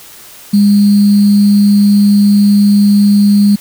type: tone with sample-and-hold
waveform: sine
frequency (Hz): 203.7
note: G#3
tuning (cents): -33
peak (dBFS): -4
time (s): 0.53-3.56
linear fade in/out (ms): 10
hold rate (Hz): 4410
effects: white hiss -35 dBFS RMS until 3.6 s